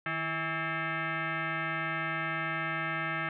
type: tone with frequency modulation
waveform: sine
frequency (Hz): 156.4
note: D#3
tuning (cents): +9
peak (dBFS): -30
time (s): 0.06-3.29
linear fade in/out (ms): 2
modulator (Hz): 487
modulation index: 4.5
effects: none